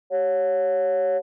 sine tone with frequency modulation, 554.4 Hz, C#5, in tune, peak -17 dBFS, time 0.1-1.22 s, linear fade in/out 50 ms, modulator 169 Hz, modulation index 0.5, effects tanh soft clip ceiling -17 dBFS

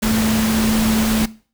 sine tone in noise, 220 Hz, A3, in tune, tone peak -16 dBFS, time 0.02-1.26 s, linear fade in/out 10 ms, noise pink, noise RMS -22 dBFS, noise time 0.02-1.26 s, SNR +3 dB, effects noise-tail reverb RT60 0.4 s tail -19 dB re dry

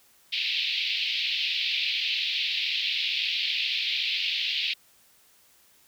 pink band-pass noise, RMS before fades -28 dBFS, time 0.32-4.74 s, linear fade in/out 10 ms, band 2400 to 4300 Hz, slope 48 dB/octave, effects white hiss -60 dBFS RMS until 5.87 s

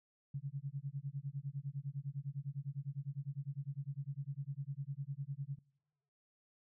sine tone with tremolo, 139.4 Hz, C#3, 10 cents sharp, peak -36 dBFS, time 0.34-5.59 s, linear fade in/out 5 ms, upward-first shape sine, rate 9.9 Hz, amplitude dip 100%, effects noise-tail reverb RT60 1.0 s tail -26 dB re dry

